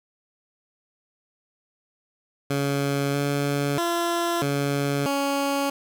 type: tone with pitch steps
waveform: 15% pulse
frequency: 140.5 / 142.4 / 341.8 / 141.5 / 279.3 Hz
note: C#3 / C#3 / F4 / C#3 / C#4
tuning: +24 / +47 / -37 / +36 / +13 cents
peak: -16 dBFS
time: 2.5-5.7 s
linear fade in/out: 5 ms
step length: 640 ms
effects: none